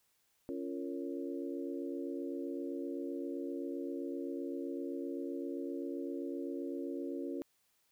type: harmonic tone with a mistuned harmonic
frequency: 92.5 Hz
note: F#2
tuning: in tune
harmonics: 3 / 4 / 5 / 6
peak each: -40 / -41 / -45 / -48 dBFS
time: 0.49-7.42 s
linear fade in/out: 0 ms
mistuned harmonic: 4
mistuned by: -120 cents
effects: white hiss -75 dBFS RMS until 7.91 s